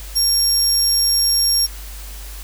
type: tone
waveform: 25% pulse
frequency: 5550 Hz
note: F8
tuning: 12 cents flat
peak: -9 dBFS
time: 0.15-1.67 s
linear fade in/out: 20 ms
effects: added 50 Hz sine -31 dBFS peak until 2.43 s + white hiss -38 dBFS RMS until 2.43 s